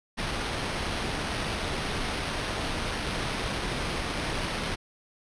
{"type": "noise with sample-and-hold", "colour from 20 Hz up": "pink", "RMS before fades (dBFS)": -31, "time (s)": [0.17, 4.76], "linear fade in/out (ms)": 20, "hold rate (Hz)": 7350, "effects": ["resampled to 22050 Hz"]}